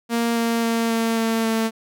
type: tone with pitch steps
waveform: sawtooth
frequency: 233.1 / 231.2 / 229.4 / 227.5 / 225.7 / 223.9 Hz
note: A#3 / A#3 / A#3 / A#3 / A3 / A3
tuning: 0 / -14 / -28 / -42 / +44 / +30 cents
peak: -15 dBFS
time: 0.09-1.71 s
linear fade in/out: 50 ms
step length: 270 ms
effects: none